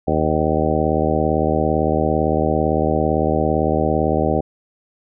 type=harmonic tone with a mistuned harmonic; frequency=77.78 Hz; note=D#2; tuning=in tune; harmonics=1 / 2 / 3 / 4 / 5 / 6 / 7 / 8 / 10; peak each=-24 / -24 / -24 / -24 / -24 / -24 / -24 / -24 / -24 dBFS; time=0.07-4.41 s; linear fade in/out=10 ms; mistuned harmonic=10; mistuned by=-29 cents; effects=none